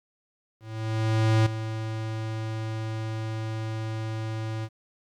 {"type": "tone with ADSR envelope", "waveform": "square", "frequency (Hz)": 110.5, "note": "A2", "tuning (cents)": 8, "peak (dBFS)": -18, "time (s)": [0.6, 4.69], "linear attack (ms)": 860, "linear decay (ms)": 8, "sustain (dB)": -12, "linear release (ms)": 52, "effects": ["low-pass 6000 Hz 12 dB/octave", "10-bit"]}